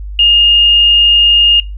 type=tone; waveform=sine; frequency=2836 Hz; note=F7; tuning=26 cents sharp; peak=-5 dBFS; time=0.19-1.6 s; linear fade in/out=2 ms; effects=noise-tail reverb RT60 0.2 s tail -18 dB re dry + added 50 Hz sine -21 dBFS peak until 1.77 s